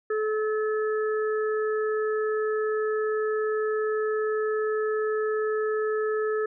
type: harmonic tone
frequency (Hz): 431.3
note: A4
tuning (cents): -35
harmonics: 1 / 3 / 4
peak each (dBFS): -24 / -34 / -36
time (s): 0.1-6.46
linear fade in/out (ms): 5
effects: none